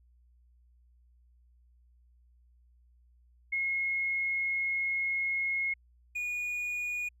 sine / triangle tone pair in turn, 2163 / 2451 Hz, C#7 / D#7, -43 / -27 cents, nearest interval major second, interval 216 cents, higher second, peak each -28 / -30 dBFS, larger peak first, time 3.52-5.74 / 6.15-7.09 s, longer first, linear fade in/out 10 ms, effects added 60 Hz sine -60 dBFS peak until 7.2 s

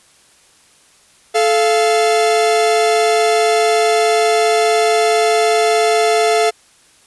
45% pulse tone pair together, 434.9 / 690.9 Hz, A4 / F5, -20 / -19 cents, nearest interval minor sixth, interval 801 cents, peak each -14 dBFS, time 1.34-6.51 s, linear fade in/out 20 ms, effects white hiss -50 dBFS RMS until 7.06 s + resampled to 24000 Hz

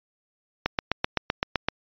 click train, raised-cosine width 0.3 ms, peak -6 dBFS, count 9, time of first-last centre 0.66-1.686 s, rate 7.8 Hz, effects resampled to 11025 Hz

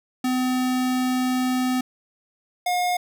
square tone pair in turn, 254.3 / 717.2 Hz, C4 / F5, -49 / +46 cents, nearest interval octave + tritone, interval 1795 cents, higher second, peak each -21 / -21 dBFS, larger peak neither, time 0.24-1.81 / 2.66-2.97 s, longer first, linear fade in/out 5 ms, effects none

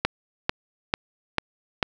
click train, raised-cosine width 0.3 ms, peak -4 dBFS, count 5, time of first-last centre 0.05-1.828 s, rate 2.25 Hz, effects none

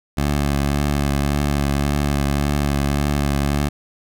15% pulse tone with vibrato, 71.4 Hz, D2, 48 cents flat, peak -11 dBFS, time 0.17-3.69 s, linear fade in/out 10 ms, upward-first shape triangle, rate 1.8 Hz, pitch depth 34 cents each way, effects none

